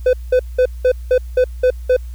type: tone bursts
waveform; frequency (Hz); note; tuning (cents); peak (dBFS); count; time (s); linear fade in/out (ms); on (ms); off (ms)
triangle; 505; B4; +39; -7; 8; 0.06-1.966; 5; 72; 190
effects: added 60 Hz sine -26 dBFS peak until 2.14 s + white hiss -52 dBFS RMS until 2.14 s